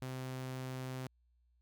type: tone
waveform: sawtooth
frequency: 129.5 Hz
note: C3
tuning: 17 cents flat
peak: -36 dBFS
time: 0.02-1.07 s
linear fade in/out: 2 ms
effects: added 60 Hz sine -69 dBFS peak until 1.61 s